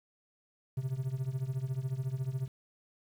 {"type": "tone with tremolo", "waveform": "triangle", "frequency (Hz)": 131.1, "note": "C3", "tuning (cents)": 4, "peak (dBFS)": -26, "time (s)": [0.77, 2.48], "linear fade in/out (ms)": 5, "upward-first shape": "triangle", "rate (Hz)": 14, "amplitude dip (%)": 90, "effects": ["10-bit"]}